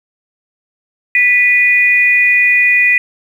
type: tone pair together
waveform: sine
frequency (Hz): 1975.5 / 2462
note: B6 / D#7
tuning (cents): 0 / -19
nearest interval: major third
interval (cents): 381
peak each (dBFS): -10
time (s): 1.15-2.98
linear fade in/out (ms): 2
effects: 7-bit